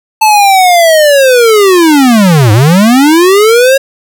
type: linear two-way sweep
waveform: square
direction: down then up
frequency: 880 to 100.7 to 551 Hz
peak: -3 dBFS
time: 0.21-3.78 s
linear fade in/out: 10 ms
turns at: 2.52 s
effects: none